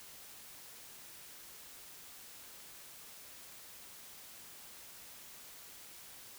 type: silence
effects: white hiss -53 dBFS RMS until 6.38 s